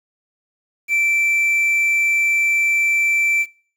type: tone with quantisation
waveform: triangle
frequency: 2336 Hz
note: D7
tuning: 10 cents flat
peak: -13 dBFS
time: 0.88-3.46 s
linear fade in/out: 50 ms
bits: 7
effects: noise-tail reverb RT60 0.5 s tail -24 dB re dry